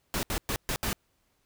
pink noise bursts at uneven times, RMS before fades -30 dBFS, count 5, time 0.14-0.23 / 0.3-0.38 / 0.49-0.56 / 0.69-0.76 / 0.83-0.93 s, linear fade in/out 0 ms, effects pink hiss -72 dBFS RMS until 1.45 s

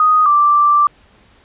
sine tone pair in turn, 1244.5 / 1174.2 Hz, D#6 / D6, 0 / -1 cents, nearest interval minor second, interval 101 cents, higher first, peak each -8 dBFS, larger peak neither, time 0-0.26 / 0.26-0.87 s, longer second, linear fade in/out 2 ms, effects pink hiss -50 dBFS RMS until 1.44 s + resampled to 8000 Hz

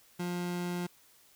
30% pulse tone, 176.5 Hz, F3, 19 cents sharp, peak -30 dBFS, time 0.19-0.87 s, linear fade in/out 10 ms, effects white hiss -62 dBFS RMS until 1.35 s

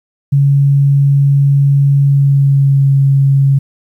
sine tone with pitch glide, 140 to 137.59 Hz, C#3 to C#3, +18 to -13 cents, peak -6 dBFS, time 0.32-3.59 s, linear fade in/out 10 ms, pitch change -31 cents, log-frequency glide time 2.06-2.9 s, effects 8-bit

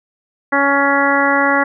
harmonic tone, 279.8 Hz, C#4, 16 cents sharp, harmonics 1 / 2 / 3 / 4 / 5 / 6 / 7, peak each -19 / -19 / -19 / -19 / -19 / -19 / -19 dBFS, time 0.52-1.64 s, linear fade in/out 10 ms, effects none

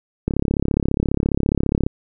click train, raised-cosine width 3 ms, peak -5 dBFS, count 56, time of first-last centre 0.28-1.865 s, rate 34.7 Hz, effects none

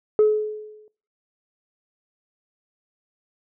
sine tone with exponential decay, 426.8 Hz, G#4, 47 cents sharp, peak -9 dBFS, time 0.19-0.88 s, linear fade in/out 1 ms, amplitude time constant 150 ms, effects noise-tail reverb RT60 0.4 s tail -21 dB re dry + tanh soft clip ceiling -10 dBFS

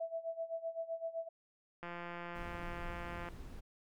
sine tone with tremolo, 659.3 Hz, E5, in tune, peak -35 dBFS, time 0-1.29 s, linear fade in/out 10 ms, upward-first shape sine, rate 7.8 Hz, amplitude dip 85%
click train, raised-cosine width 0.5 ms, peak -30 dBFS, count 253, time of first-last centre 1.83-3.287 s, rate 173 Hz
brown noise, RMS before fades -47 dBFS, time 2.34-3.61 s, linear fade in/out 20 ms
effects none

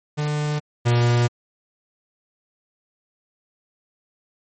45% pulse tone pair in turn, 149.1 / 119.87 Hz, D3 / A#2, +27 / +49 cents, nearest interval major third, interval 378 cents, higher first, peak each -21 / -15 dBFS, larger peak second, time 0.17-0.6 / 0.85-1.28 s, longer neither, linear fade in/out 20 ms, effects MP3 32 kbps

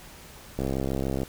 click train, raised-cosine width 2 ms, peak -15 dBFS, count 44, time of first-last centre 0.59-1.233 s, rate 66.9 Hz, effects pink hiss -47 dBFS RMS until 1.28 s

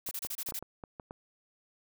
blue noise bursts, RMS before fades -37 dBFS, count 7, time 0.06-0.592 s, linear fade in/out 5 ms, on 52 ms, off 28 ms
clicks, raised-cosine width 1 ms, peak -28 dBFS, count 8, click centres 0.089 / 0.249 / 0.488 / 0.522 / 0.626 / 0.838 / 0.998 / 1.109 s
effects none

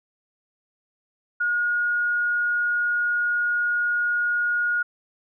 sine tone, 1438 Hz, F#6, 50 cents flat, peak -20 dBFS, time 1.4-4.83 s, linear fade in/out 10 ms, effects none

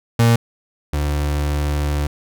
35% pulse tone pair in turn, 116.5 / 73.25 Hz, A#2 / D2, -1 / -4 cents, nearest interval minor sixth, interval 803 cents, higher first, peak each -9 / -16 dBFS, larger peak first, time 0.19-0.36 / 0.93-2.07 s, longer second, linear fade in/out 5 ms, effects none

